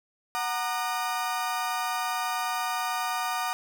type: chord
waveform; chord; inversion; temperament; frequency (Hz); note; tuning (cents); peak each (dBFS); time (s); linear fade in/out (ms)
35% pulse; D# minor; first; equal with one note detuned; 740 / 932.3 / 1213.3; F#5 / A#5 / D#6; 0 / 0 / -44; -30 / -31 / -30; 0.35-3.53; 0
effects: none